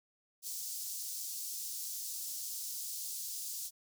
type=high-pass noise; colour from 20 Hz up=pink; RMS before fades=-41 dBFS; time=0.42-3.71 s; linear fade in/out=50 ms; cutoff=5200 Hz; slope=24 dB/octave; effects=none